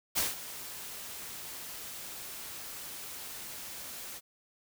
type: noise with ADSR envelope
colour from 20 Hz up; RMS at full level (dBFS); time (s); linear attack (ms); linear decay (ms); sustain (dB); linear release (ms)
white; -28; 0.15-4.21; 26; 170; -15; 46
effects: none